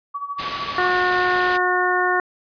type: tone with tremolo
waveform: sine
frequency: 1137 Hz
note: C#6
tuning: 44 cents sharp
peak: -23 dBFS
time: 0.14-0.89 s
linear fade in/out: 10 ms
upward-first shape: sine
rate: 13 Hz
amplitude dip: 75%
type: low-pass noise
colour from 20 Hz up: white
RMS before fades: -31 dBFS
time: 0.38-1.58 s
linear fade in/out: 20 ms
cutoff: 4400 Hz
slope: 24 dB/octave
type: harmonic tone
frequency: 362.5 Hz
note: F#4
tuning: 35 cents flat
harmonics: 1 / 2 / 3 / 4 / 5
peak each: -23 / -23 / -23 / -23 / -23 dBFS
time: 0.78-2.2 s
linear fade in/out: 2 ms
effects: resampled to 11025 Hz